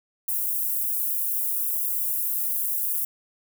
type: high-pass noise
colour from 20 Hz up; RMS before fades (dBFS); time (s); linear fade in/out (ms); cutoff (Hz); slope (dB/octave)
white; -26; 0.28-3.05; 5; 11000; 24
effects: none